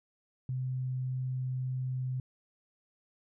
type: tone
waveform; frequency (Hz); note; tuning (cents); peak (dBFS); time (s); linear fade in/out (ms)
sine; 128.7; C3; -28; -31; 0.49-2.2; 2
effects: none